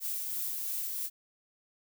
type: noise with tremolo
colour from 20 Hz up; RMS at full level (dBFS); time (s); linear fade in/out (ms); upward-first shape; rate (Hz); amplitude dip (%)
violet; -34; 0-1.1; 50; sine; 3; 25
effects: none